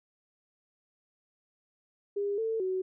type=tone with pitch steps; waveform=sine; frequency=404.6 / 447.2 / 374 Hz; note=G#4 / A4 / F#4; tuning=-45 / +28 / +19 cents; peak=-28 dBFS; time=2.16-2.82 s; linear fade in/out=10 ms; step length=220 ms; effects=none